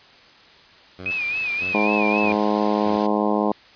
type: tone bursts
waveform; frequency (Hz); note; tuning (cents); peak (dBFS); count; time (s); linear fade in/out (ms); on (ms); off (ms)
10% pulse; 92.5; F#2; 0; -26; 4; 0.98-2.98; 20; 140; 480
type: tone with vibrato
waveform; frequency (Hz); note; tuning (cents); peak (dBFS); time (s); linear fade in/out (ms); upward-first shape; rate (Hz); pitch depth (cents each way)
sine; 2489; D#7; 0; -22; 1.06-2.32; 0; sine; 3.7; 89
type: noise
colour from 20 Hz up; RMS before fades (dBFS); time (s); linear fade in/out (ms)
white; -34; 1.1-3.07; 10
type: harmonic tone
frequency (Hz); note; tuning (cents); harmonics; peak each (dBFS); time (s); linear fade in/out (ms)
104.8; G#2; +16; 2 / 3 / 4 / 5 / 6 / 7 / 8 / 9 / 10; -23 / -25 / -26 / -27 / -28 / -28 / -29 / -30 / -30; 1.74-3.52; 5
effects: white hiss -49 dBFS RMS until 3.75 s + resampled to 11025 Hz